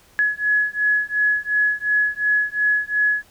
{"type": "beating tone pair", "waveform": "sine", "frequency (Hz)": [1690, 1692.8], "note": ["G#6", "G#6"], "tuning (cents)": [30, 33], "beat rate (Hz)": 2.8, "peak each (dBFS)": -20, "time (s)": [0.19, 3.23], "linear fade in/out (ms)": 0, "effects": ["pink hiss -53 dBFS RMS until 3.3 s"]}